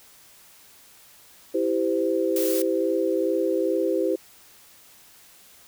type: chord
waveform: sine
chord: C major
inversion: first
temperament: equal with one note detuned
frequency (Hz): 329.6 / 392 / 514.6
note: E4 / G4 / C5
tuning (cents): 0 / 0 / -29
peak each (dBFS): -25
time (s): 1.54-4.16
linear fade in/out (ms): 10
type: noise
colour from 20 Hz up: blue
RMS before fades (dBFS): -30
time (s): 2.36-2.62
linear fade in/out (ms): 2
effects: white hiss -52 dBFS RMS until 5.67 s